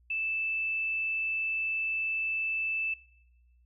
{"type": "tone", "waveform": "sine", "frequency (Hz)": 2637, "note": "E7", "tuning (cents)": 0, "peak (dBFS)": -29, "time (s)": [0.1, 2.94], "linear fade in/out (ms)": 5, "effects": ["noise-tail reverb RT60 1.0 s tail -22 dB re dry", "added 60 Hz sine -60 dBFS peak until 3.65 s"]}